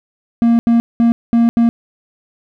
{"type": "tone bursts at uneven times", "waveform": "triangle", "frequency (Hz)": 233.1, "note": "A#3", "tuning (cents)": 0, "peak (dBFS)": -6, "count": 5, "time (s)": [[0.42, 0.59], [0.67, 0.8], [1, 1.12], [1.33, 1.49], [1.57, 1.69]], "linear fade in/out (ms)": 0, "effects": []}